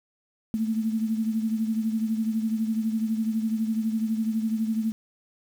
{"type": "beating tone pair", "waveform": "sine", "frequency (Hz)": [220, 232], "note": ["A3", "A#3"], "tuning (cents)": [0, -8], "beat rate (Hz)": 12, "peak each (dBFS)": [-24, -31], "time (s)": [0.54, 4.92], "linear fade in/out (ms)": 0, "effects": ["8-bit"]}